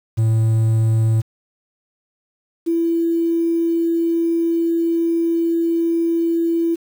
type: tone pair in turn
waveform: triangle / sine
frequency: 111.5 / 334.1 Hz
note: A2 / E4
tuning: +23 / +23 cents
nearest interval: octave + perfect fifth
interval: 1900 cents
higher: second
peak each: -11 / -15 dBFS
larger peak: first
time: 0.17-1.22 / 2.66-6.76 s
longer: second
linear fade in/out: 20 ms
effects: 7-bit